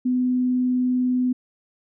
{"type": "tone with vibrato", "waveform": "sine", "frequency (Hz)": 251.3, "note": "B3", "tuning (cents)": 30, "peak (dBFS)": -18, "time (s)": [0.05, 1.33], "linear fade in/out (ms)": 10, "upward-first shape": "square", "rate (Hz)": 20, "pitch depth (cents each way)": 11, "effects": []}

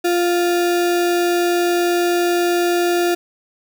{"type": "tone with sample-and-hold", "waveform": "sine", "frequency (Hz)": 349.2, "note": "F4", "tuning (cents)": 0, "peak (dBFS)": -14, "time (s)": [0.04, 3.15], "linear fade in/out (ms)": 10, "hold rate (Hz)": 1050, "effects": []}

